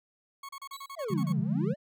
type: tone bursts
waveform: 40% pulse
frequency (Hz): 1101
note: C#6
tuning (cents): -12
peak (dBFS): -39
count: 10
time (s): 0.43-1.326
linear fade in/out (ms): 5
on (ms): 59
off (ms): 34
type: tone with exponential decay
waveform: sawtooth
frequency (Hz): 3937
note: B7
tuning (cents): -6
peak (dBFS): -39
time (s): 0.73-1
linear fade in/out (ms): 5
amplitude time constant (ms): 57
type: exponential two-way sweep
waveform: triangle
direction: down then up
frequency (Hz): 715 to 122.6 to 627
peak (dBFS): -30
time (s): 0.96-1.76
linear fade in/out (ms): 50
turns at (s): 1.4
type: chord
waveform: sine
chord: D diminished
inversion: none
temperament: equal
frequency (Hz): 146.83 / 174.61 / 207.7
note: D3 / F3 / Ab3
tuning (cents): 0 / 0 / 0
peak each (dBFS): -31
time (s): 1.1-1.74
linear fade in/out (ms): 10
effects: none